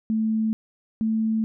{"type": "tone pair in turn", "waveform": "sine", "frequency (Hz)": [220, 221], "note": ["A3", "A3"], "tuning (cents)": [0, 8], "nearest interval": "unison", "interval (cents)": 8, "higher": "second", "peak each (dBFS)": -20, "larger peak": "neither", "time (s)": [[0.1, 0.53], [1.01, 1.44]], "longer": "neither", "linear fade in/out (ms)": 0, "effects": []}